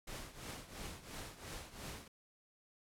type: noise with tremolo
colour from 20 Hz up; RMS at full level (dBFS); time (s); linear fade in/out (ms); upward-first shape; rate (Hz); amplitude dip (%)
pink; -45; 0.07-2.08; 5; triangle; 2.9; 80
effects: low-pass 12000 Hz 12 dB/octave